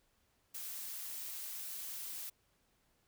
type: noise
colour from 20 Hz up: blue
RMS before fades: -44 dBFS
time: 0.54-2.3 s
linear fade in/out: 10 ms
effects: pink hiss -75 dBFS RMS until 3.07 s